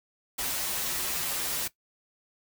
white noise with comb filter, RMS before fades -31 dBFS, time 0.38-1.68 s, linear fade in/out 10 ms, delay 9.6 ms, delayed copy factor -0.8, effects noise-tail reverb RT60 0.1 s tail -17 dB re dry

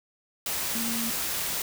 sine tone in noise, 230.6 Hz, A#3, 19 cents flat, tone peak -31 dBFS, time 0.75-1.1 s, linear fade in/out 2 ms, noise white, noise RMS -30 dBFS, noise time 0.46-1.62 s, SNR -4 dB, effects none

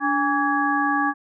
sine tone cluster, 288.9 / 819 / 1145 / 1664 Hz, D4 / G#5 / D6 / G#6, -28 / -24 / -44 / +3 cents, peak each -24 dBFS, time 0-1.14 s, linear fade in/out 50 ms, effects none

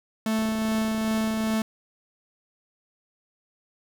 45% pulse tone with tremolo, 220 Hz, A3, in tune, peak -22 dBFS, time 0.26-1.62 s, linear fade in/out 2 ms, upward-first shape triangle, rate 2.5 Hz, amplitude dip 30%
click train, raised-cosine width 2 ms, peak -27 dBFS, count 36, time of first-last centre 0.39-1.538 s, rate 30.5 Hz
effects none

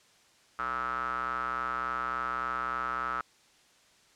square tone with band-pass filter, 61.74 Hz, B1, in tune, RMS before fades -33 dBFS, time 0.59-3.21 s, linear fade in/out 0 ms, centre 1300 Hz, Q 9.4, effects white hiss -62 dBFS RMS until 4.15 s + low-pass 7000 Hz 12 dB/octave

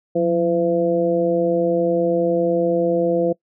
harmonic tone with a mistuned harmonic, 169.7 Hz, F3, 49 cents flat, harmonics 1 / 2 / 3 / 4, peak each -24 / -21 / -18 / -27 dBFS, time 0.15-3.33 s, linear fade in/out 10 ms, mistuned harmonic 1, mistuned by +80 cents, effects noise-tail reverb RT60 0.1 s tail -23 dB re dry

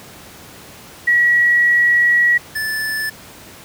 sine / square tone pair in turn, 1922 / 1748.6 Hz, B6 / A6, -48 / -11 cents, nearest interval major second, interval 163 cents, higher first, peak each -10 / -20 dBFS, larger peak first, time 1.07-2.38 / 2.55-3.1 s, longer first, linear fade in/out 10 ms, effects pink hiss -39 dBFS RMS until 3.64 s + high-pass 80 Hz 12 dB/octave

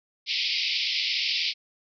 white band-pass noise, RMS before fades -27 dBFS, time 0.26-1.54 s, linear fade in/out 50 ms, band 2100 to 5200 Hz, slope 96 dB/octave, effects none

